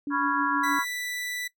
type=tone with tremolo; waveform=sine; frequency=287.1 Hz; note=D4; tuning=39 cents flat; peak=-26 dBFS; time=0.07-0.79 s; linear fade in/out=2 ms; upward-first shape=triangle; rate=6.5 Hz; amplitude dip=55%
type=chord; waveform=sine; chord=C# dominant seventh; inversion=third; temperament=equal with one note detuned; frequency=987.8 / 1108.7 / 1386.5 / 1661.2 Hz; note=B5 / C#6 / E#6 / G#6; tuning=0 / 0 / -13 / 0 cents; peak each=-29 dBFS; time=0.1-0.85 s; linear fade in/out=50 ms
type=tone; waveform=sawtooth; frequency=1975.5 Hz; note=B6; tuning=in tune; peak=-27 dBFS; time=0.63-1.48 s; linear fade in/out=10 ms
effects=noise-tail reverb RT60 0.1 s tail -19 dB re dry